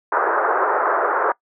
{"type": "band-pass noise", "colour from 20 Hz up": "white", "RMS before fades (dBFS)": -19, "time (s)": [0.12, 1.32], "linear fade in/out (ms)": 2, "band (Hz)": [370, 1500], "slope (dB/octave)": 48, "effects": ["noise-tail reverb RT60 0.1 s tail -22 dB re dry"]}